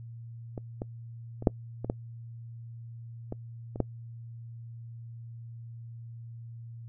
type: clicks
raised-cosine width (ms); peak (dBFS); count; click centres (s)
2; -23 / -20 / -26 / -6 / -21 / -14 / -21 / -24 / -12; 9; 0.578 / 0.819 / 1.424 / 1.472 / 1.846 / 1.899 / 3.324 / 3.759 / 3.803
effects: noise-tail reverb RT60 0.1 s tail -25 dB re dry + added 116 Hz sine -41 dBFS peak until 6.88 s